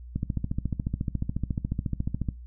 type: click train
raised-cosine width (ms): 5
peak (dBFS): -15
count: 31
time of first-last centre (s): 0.16-2.288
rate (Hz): 14.1
effects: noise-tail reverb RT60 0.2 s tail -19 dB re dry + added 60 Hz sine -40 dBFS peak until 2.46 s